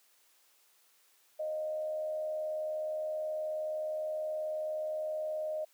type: tone with frequency modulation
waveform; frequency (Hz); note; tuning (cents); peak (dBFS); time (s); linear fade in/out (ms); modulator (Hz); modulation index
sine; 619; D#5; -9; -32; 1.39-5.65; 10; 79; 0.29
effects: white hiss -67 dBFS RMS until 5.73 s + high-pass 400 Hz 12 dB/octave